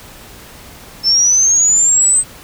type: linear sweep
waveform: sine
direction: up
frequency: 5274 to 8280 Hz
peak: -8 dBFS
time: 1.03-2.24 s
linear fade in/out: 50 ms
effects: pink hiss -37 dBFS RMS until 2.43 s